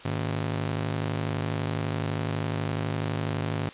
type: ring-modulated tone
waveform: sawtooth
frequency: 128.5 Hz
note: C3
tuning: 31 cents flat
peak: -20 dBFS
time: 0.05-3.69 s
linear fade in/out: 0 ms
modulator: 26 Hz
effects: white hiss -46 dBFS RMS until 3.73 s + resampled to 8000 Hz